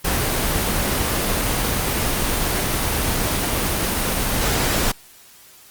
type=noise; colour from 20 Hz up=pink; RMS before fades=-20 dBFS; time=0.04-4.92 s; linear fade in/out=10 ms; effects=white hiss -47 dBFS RMS until 5.7 s + Opus 24 kbps